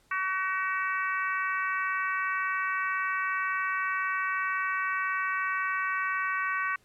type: harmonic tone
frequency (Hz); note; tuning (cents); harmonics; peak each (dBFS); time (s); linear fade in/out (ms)
378.1; F#4; +38; 3 / 4 / 5 / 6 / 7; -31 / -32 / -33 / -38 / -41; 0.11-6.76; 5
effects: pink hiss -65 dBFS RMS until 6.84 s + low-pass 12000 Hz 12 dB/octave